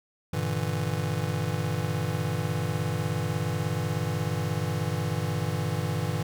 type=chord; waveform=square; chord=E half-diminished seventh; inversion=first; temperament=just; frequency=98.89 / 118.67 / 148.33 / 164.81 Hz; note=G2 / Bb2 / D3 / E3; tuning=+16 / +31 / +18 / 0 cents; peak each=-33 dBFS; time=0.33-6.23 s; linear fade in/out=5 ms; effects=none